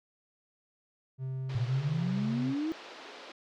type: tone with pitch glide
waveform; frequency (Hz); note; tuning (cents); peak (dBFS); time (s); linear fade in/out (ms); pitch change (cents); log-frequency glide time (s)
triangle; 131.4 to 133.7; C3 to C3; +8 to +38; -31; 1.18-2.55; 50; +30; 1.39-2.14
type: band-pass noise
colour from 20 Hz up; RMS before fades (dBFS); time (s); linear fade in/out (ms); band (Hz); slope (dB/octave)
pink; -48; 1.49-3.32; 5; 320 to 4800; 24
type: exponential sweep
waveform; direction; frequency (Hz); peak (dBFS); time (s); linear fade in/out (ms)
sine; up; 110 to 329.6; -29; 1.55-2.72; 0
effects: none